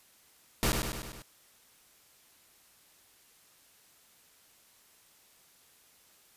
pink noise with echo, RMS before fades -27 dBFS, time 0.63-0.72 s, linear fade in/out 0 ms, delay 100 ms, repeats 5, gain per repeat -4 dB, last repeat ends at 1.22 s, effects white hiss -62 dBFS RMS until 6.36 s + resampled to 32000 Hz

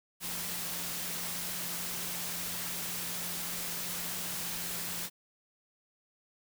sine tone in noise, 174.61 Hz, F3, in tune, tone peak -48 dBFS, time 0.2-5.1 s, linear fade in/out 50 ms, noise white, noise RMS -37 dBFS, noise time 0.2-5.1 s, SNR -14 dB, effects none

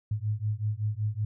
sine beating tone pair, 103.83 / 109.13 Hz, G#2 / A2, 0 / -14 cents, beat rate 5.3 Hz, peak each -30 dBFS, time 0.11-1.25 s, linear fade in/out 5 ms, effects none

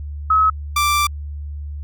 sine / sawtooth tone pair in turn, 1283 / 1175.3 Hz, E6 / D6, -47 / +1 cents, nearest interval major second, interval 152 cents, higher first, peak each -11 dBFS, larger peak neither, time 0.3-0.5 / 0.76-1.07 s, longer second, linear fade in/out 5 ms, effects added 73 Hz sine -26 dBFS peak until 1.83 s

